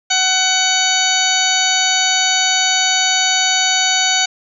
harmonic tone, 750 Hz, F#5, 23 cents sharp, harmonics 1 / 2 / 3 / 4 / 5 / 6 / 8 / 9, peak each -21 / -21 / -21 / -21 / -21 / -21 / -21 / -21 dBFS, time 0.1-4.26 s, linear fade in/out 10 ms, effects none

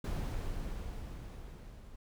brown noise with level ramp, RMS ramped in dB -34 to -51 dBFS, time 0.04-1.96 s, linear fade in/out 5 ms, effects none

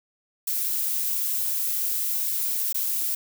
violet noise with dropouts, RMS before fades -26 dBFS, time 0.47-3.15 s, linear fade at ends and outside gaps 5 ms, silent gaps 2.727-2.744 s, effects none

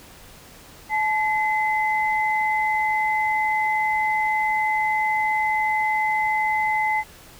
sine tone pair together, 861 / 2043 Hz, A5 / C7, -38 / -42 cents, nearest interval octave + minor third, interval 1496 cents, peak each -21 / -23 dBFS, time 0.89-7.04 s, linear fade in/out 50 ms, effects pink hiss -46 dBFS RMS until 7.39 s

